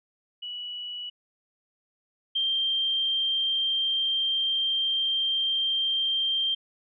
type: tone pair in turn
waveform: sine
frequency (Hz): 2941 / 3167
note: F#7 / G7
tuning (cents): -11 / +17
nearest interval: minor second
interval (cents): 128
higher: second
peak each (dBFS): -33 / -23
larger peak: second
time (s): 0.42-1.1 / 2.35-6.55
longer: second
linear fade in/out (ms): 10
effects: none